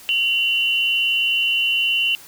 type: tone pair together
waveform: sine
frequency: 2761 / 3000 Hz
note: F7 / F#7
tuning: -20 / +23 cents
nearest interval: minor second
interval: 143 cents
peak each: -18 / -21 dBFS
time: 0.09-2.15 s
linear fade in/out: 0 ms
effects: white hiss -43 dBFS RMS until 2.27 s